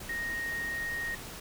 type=tone in noise; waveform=sine; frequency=1864.7 Hz; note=A#6; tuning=in tune; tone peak=-32 dBFS; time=0.09-1.15 s; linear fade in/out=5 ms; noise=pink; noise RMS=-43 dBFS; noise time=0-1.4 s; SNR=+8 dB; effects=none